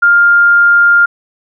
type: tone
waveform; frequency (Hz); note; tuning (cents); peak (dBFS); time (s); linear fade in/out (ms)
sine; 1403; F6; +8; -4; 0.02-1.06; 10
effects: none